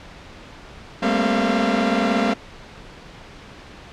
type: tone cluster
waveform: sawtooth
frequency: 199.3 / 220.2 / 236.7 / 265.7 / 688 Hz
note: G3 / A3 / A#3 / C4 / F5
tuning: +29 / +2 / +27 / +27 / -26 cents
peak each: -20 dBFS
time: 1.02-2.34 s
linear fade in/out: 10 ms
effects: pink hiss -41 dBFS RMS until 3.92 s + low-pass 4000 Hz 12 dB/octave